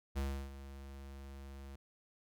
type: tone with ADSR envelope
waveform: square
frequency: 68.6 Hz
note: C#2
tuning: 17 cents flat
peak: -34 dBFS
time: 0.15-1.76 s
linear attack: 26 ms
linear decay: 320 ms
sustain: -14 dB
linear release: 7 ms
effects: none